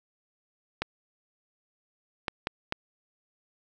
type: clicks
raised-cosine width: 0.3 ms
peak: -12 dBFS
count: 4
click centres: 0.82 / 2.282 / 2.471 / 2.724 s
effects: none